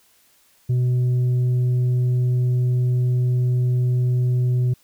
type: tone with tanh clipping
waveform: triangle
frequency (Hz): 124.6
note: B2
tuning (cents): +16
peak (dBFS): -17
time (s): 0.69-4.74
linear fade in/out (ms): 10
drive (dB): 8
effects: white hiss -58 dBFS RMS until 4.83 s